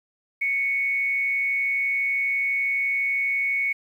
sine tone with frequency modulation, 2217 Hz, C#7, in tune, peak -21 dBFS, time 0.41-3.73 s, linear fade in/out 10 ms, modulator 189 Hz, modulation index 0.26, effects 9-bit

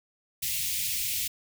white band-stop noise, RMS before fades -30 dBFS, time 0.42-1.28 s, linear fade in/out 10 ms, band 160 to 2100 Hz, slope 48 dB/octave, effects none

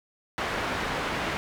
white low-pass noise, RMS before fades -30 dBFS, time 0.38-1.37 s, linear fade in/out 0 ms, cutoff 1800 Hz, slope 12 dB/octave, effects none

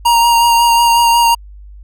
square tone with vibrato, 937 Hz, A#5, 9 cents sharp, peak -8 dBFS, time 0.05-1.35 s, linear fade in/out 10 ms, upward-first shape sine, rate 5.5 Hz, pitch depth 18 cents each way, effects added 50 Hz sine -32 dBFS peak until 1.83 s

